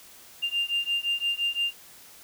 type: beating tone pair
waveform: sine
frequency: 2794 / 2799.8 Hz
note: F7 / F7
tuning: 0 / +4 cents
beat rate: 5.8 Hz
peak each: -27 dBFS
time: 0.42-1.73 s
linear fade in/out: 20 ms
effects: tanh soft clip ceiling -19 dBFS + white hiss -50 dBFS RMS until 2.23 s